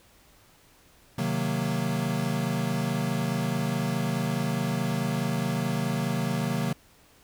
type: chord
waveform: square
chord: C half-diminished seventh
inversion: none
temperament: equal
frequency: 130.81 / 155.56 / 185 / 233.1 Hz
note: C3 / Eb3 / Gb3 / Bb3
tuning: 0 / 0 / 0 / 0 cents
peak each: -32 dBFS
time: 1.18-6.73 s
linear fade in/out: 5 ms
effects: pink hiss -58 dBFS RMS until 7.23 s